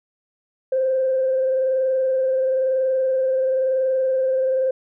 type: tone with frequency modulation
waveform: sine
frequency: 523.3 Hz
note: C5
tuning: in tune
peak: -16 dBFS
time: 0.72-4.71 s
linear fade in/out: 5 ms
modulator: 21 Hz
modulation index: 0.33
effects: tanh soft clip ceiling -12 dBFS